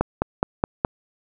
click train, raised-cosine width 1 ms, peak -4 dBFS, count 5, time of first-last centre 0.01-0.849 s, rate 4.77 Hz, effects none

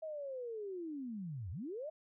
sine linear two-way sweep, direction down then up, 645 to 78.1 to 645 Hz, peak -40 dBFS, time 0.02-1.9 s, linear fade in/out 10 ms, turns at 1.51 s, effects none

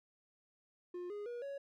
triangle tone with pitch steps, 355.4 / 413 / 479.9 / 557.7 Hz, F4 / G#4 / B4 / C#5, +30 / -10 / -50 / +10 cents, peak -39 dBFS, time 0.94-1.58 s, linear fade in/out 5 ms, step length 160 ms, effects none

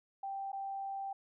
sine tone with dropouts, 784 Hz, G5, in tune, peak -37 dBFS, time 0.23-1.13 s, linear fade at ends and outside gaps 5 ms, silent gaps 0.519-0.529 s, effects none

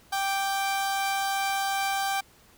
sawtooth tone pair together, 784 / 1174.7 Hz, G5 / D6, 0 / 0 cents, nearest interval perfect fifth, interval 700 cents, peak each -22 / -32 dBFS, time 0.12-2.21 s, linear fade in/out 10 ms, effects pink hiss -57 dBFS RMS until 2.57 s

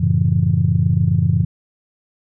sine chord, F# minor seventh, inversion none, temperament just, 92.5 / 111 / 138.75 / 166.5 Hz, F#2 / A2 / C#3 / E3, 0 / +16 / +2 / +18 cents, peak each -18 dBFS, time 0-1.45 s, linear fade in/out 10 ms, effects tanh soft clip ceiling -2 dBFS

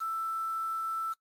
sine tone with quantisation, 1326 Hz, E6, 10 cents sharp, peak -30 dBFS, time 0-1.14 s, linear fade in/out 20 ms, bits 8, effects noise-tail reverb RT60 0.1 s tail -19 dB re dry + MP3 64 kbps

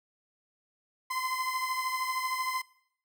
30% pulse beating tone pair, 1027 / 1040 Hz, C6 / C6, -33 / -11 cents, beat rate 13 Hz, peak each -29 / -33 dBFS, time 1.1-2.62 s, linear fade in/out 10 ms, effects noise-tail reverb RT60 0.7 s tail -23 dB re dry

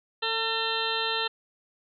harmonic tone, 450 Hz, A4, 39 cents sharp, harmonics 1 / 2 / 3 / 4 / 6 / 7 / 8 / 9, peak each -34 / -34 / -34 / -34 / -34 / -34 / -34 / -34 dBFS, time 0.22-1.28 s, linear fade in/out 10 ms, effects none

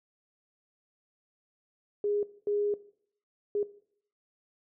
sine tone bursts at uneven times, 412 Hz, G#4, 14 cents flat, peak -26 dBFS, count 3, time 2.04-2.23 / 2.47-2.74 / 3.55-3.63 s, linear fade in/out 2 ms, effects noise-tail reverb RT60 0.6 s tail -17 dB re dry

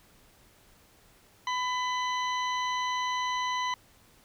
harmonic tone with a mistuned harmonic, 1000 Hz, B5, 21 cents sharp, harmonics 1 / 2 / 3 / 4 / 6, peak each -29 / -35 / -39 / -41 / -45 dBFS, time 1.47-3.74 s, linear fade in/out 2 ms, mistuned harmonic 3, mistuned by +21 cents, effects pink hiss -60 dBFS RMS until 4.24 s

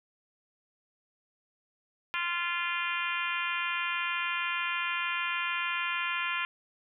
harmonic tone, 346.5 Hz, F4, 14 cents flat, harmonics 3 / 4 / 5 / 6 / 7 / 8 / 9 / 10, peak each -36 / -36 / -37 / -39 / -35 / -38 / -41 / -50 dBFS, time 2.14-6.45 s, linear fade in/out 0 ms, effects none

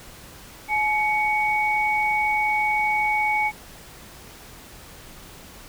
sine tone pair together, 850 / 2234 Hz, G#5 / C#7, +40 / +13 cents, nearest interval octave + perfect fourth, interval 1673 cents, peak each -22 dBFS, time 0.68-3.52 s, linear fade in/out 50 ms, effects pink hiss -44 dBFS RMS until 5.68 s

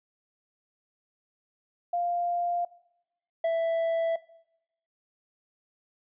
sine / triangle tone pair in turn, 698.5 / 661.4 Hz, F5 / E5, 0 / +6 cents, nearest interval minor second, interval 94 cents, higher first, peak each -25 / -21 dBFS, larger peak second, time 1.93-2.65 / 3.44-4.16 s, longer neither, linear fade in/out 5 ms, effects noise-tail reverb RT60 0.8 s tail -20 dB re dry + resampled to 8000 Hz

